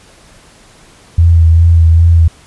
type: tone with vibrato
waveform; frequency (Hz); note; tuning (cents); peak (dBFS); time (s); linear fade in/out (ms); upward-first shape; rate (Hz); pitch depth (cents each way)
sine; 83; E2; +12; -3; 1.18-2.28; 5; sine; 2.5; 29
effects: pink hiss -42 dBFS RMS until 2.46 s + resampled to 24000 Hz